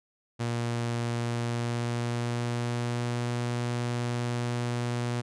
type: tone with pitch glide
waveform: sawtooth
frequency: 118.3 to 120.65 Hz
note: A#2 to B2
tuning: +26 to -40 cents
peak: -24 dBFS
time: 0.39-5.22 s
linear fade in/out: 20 ms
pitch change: +34 cents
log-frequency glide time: 1.18-3.32 s
effects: resampled to 22050 Hz